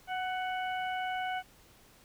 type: harmonic tone with a mistuned harmonic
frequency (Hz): 740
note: F#5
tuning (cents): 0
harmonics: 1 / 2 / 3 / 4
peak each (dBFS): -33 / -39 / -43 / -45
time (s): 0.07-1.43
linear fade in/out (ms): 50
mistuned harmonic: 2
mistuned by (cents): +18
effects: pink hiss -60 dBFS RMS until 2.04 s